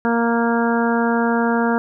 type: harmonic tone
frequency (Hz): 233.1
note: A#3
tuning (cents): 0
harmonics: 1 / 2 / 3 / 4 / 5 / 6 / 7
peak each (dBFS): -18 / -22 / -25 / -24 / -31 / -26 / -28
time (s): 0.05-1.78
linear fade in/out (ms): 0
effects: none